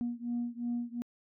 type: beating tone pair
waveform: sine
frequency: 238 / 240.8 Hz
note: A#3 / B3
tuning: +36 / -44 cents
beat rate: 2.8 Hz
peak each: -34 / -35 dBFS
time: 0.01-1.02 s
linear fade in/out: 0 ms
effects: tanh soft clip ceiling -27 dBFS